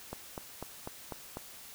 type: click train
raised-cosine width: 1 ms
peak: -24 dBFS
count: 6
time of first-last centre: 0.13-1.371 s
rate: 4.03 Hz
effects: white hiss -50 dBFS RMS until 1.74 s